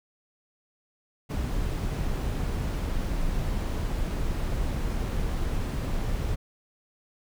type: noise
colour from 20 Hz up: brown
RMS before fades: -28 dBFS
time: 1.29-6.36 s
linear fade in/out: 20 ms
effects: none